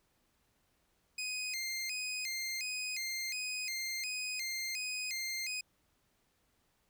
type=tone with vibrato; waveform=20% pulse; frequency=2294 Hz; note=D7; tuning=41 cents flat; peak=-31 dBFS; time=1.18-5.61 s; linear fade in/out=5 ms; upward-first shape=square; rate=1.4 Hz; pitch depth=150 cents each way; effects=pink hiss -75 dBFS RMS until 6.89 s